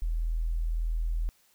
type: tone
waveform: sine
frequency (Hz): 40.88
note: E1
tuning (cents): -14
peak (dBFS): -26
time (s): 0.02-1.29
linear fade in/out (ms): 0
effects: white hiss -65 dBFS RMS until 1.54 s